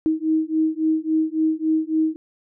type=beating tone pair; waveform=sine; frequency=314.4 / 318 Hz; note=D#4 / D#4; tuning=+18 / +38 cents; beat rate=3.6 Hz; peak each=-21 dBFS; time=0.06-2.16 s; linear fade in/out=0 ms; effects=none